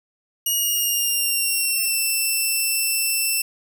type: tone with pitch glide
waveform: 5% pulse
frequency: 2882 to 2674 Hz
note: F#7 to E7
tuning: -46 to +24 cents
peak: -11 dBFS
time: 0.46-3.42 s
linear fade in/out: 5 ms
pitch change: -130 cents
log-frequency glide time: 0.57-2 s
effects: none